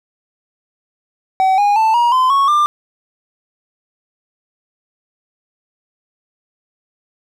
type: tone with pitch steps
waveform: triangle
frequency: 760 / 819.3 / 883.2 / 952 / 1026.3 / 1106.3 / 1192.6 Hz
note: F#5 / G#5 / A5 / A#5 / C6 / C#6 / D6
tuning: +46 / -24 / +6 / +36 / -34 / -4 / +26 cents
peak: -8 dBFS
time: 1.4-2.66 s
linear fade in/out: 0 ms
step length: 180 ms
effects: none